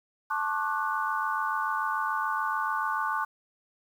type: chord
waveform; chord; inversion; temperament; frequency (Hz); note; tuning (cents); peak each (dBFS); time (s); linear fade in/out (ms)
sine; D major seventh; second; equal with one note detuned; 880 / 1087.8 / 1174.7 / 1480; A5 / C#6 / D6 / F#6; 0 / -33 / 0 / 0; -32; 0.3-3.25; 10
effects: 9-bit